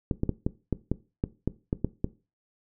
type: clicks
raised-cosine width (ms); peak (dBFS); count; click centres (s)
3; -12; 11; 0.112 / 0.234 / 0.293 / 0.465 / 0.727 / 0.916 / 1.239 / 1.476 / 1.729 / 1.846 / 2.044
effects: noise-tail reverb RT60 0.3 s tail -18 dB re dry